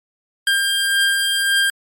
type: beating tone pair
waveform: 25% pulse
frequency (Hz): 1596 / 1597.8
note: G6 / G6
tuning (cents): +31 / +33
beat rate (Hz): 1.8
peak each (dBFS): -20 / -12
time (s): 0.47-1.7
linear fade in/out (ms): 2
effects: MP3 64 kbps